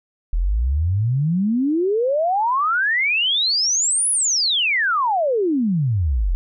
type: exponential two-way sweep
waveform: sine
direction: up then down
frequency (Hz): 38.88 to 10548 to 38.88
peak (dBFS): -16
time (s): 0.33-6.35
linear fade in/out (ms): 0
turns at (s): 4.1
effects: none

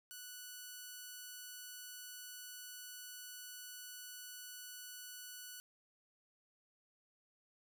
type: tone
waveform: 5% pulse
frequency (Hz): 1480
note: F#6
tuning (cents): 0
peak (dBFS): -37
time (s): 0.11-5.6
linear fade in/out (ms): 0
effects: none

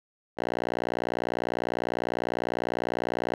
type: tone with band-pass filter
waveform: 5% pulse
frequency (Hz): 60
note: B1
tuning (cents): -49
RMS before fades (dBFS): -31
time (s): 0.37-3.35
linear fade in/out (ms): 10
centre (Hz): 740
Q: 0.59
effects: none

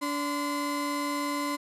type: tone pair together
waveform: 35% pulse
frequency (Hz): 288.3 / 1027.4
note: D4 / C6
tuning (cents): -32 / -32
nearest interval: octave + minor seventh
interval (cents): 2200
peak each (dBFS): -29 / -30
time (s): 0.01-1.57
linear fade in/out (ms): 20
effects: resampled to 32000 Hz

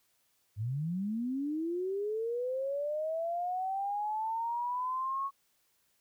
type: linear sweep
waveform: sine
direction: up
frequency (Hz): 97.8 to 1108.7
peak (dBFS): -31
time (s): 0.56-5.31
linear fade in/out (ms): 50
effects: white hiss -73 dBFS RMS until 6 s

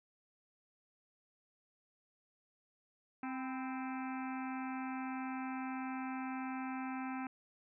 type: harmonic tone with a mistuned harmonic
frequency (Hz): 261.6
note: C4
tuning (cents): 0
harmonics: 1 / 3 / 4 / 5 / 6 / 7 / 8 / 9 / 10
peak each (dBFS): -40 / -45 / -50 / -50 / -52 / -58 / -56 / -54 / -56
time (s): 3.23-7.27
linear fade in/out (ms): 2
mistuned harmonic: 4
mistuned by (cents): -60
effects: none

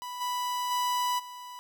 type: tone with level steps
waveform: 45% pulse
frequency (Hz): 987.8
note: B5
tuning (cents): 0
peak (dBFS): -36 / -29 / -26 / -41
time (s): 0.02-1.59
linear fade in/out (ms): 0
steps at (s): 0.2 / 0.7 / 1.18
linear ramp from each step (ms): 20
effects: none

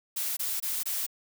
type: noise bursts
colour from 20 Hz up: blue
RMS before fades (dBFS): -31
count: 4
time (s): 0.16-1.066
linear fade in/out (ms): 10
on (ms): 210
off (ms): 22
effects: none

